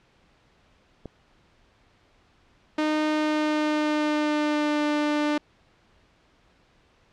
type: click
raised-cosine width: 2 ms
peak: -23 dBFS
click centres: 1.057 s
type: tone with pitch glide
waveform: sawtooth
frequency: 306.7 to 297.5 Hz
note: D#4 to D4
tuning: -25 to +22 cents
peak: -18 dBFS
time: 2.78-5.38 s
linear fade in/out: 5 ms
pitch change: -53 cents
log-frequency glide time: 3.07-4.85 s
effects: pink hiss -61 dBFS RMS until 7.12 s + low-pass 4000 Hz 12 dB/octave